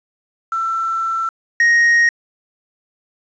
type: tone pair in turn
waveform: sine / triangle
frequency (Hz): 1339 / 1871.8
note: E6 / A#6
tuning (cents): +27 / +7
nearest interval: tritone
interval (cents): 580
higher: second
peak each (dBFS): -17 / -8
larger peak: second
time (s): 0.52-1.29 / 1.6-2.09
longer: first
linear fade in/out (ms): 2
effects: resampled to 16000 Hz + 7-bit